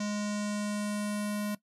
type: tone with low-pass filter sweep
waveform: square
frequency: 207.7 Hz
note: G#3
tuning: in tune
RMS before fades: -33 dBFS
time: 0-1.55 s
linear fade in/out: 5 ms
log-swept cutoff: 6500 to 12000 Hz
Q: 2.8
effects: noise-tail reverb RT60 0.1 s tail -17 dB re dry